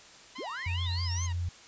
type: tone with vibrato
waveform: 15% pulse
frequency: 987.8 Hz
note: B5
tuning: in tune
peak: -35 dBFS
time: 0.35-1.33 s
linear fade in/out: 10 ms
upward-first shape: sine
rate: 4.8 Hz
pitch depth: 130 cents each way
type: linear sweep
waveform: sine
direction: up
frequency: 196.1 to 6510 Hz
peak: -36 dBFS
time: 0.38-1.27 s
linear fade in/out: 10 ms
type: tone with pitch glide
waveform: sine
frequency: 87.9 to 87.24 Hz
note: F2 to F2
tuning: +12 to -1 cents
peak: -29 dBFS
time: 0.66-1.49 s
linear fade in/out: 5 ms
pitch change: -13 cents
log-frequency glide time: 1.12-1.34 s
effects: white hiss -52 dBFS RMS until 1.67 s + resampled to 16000 Hz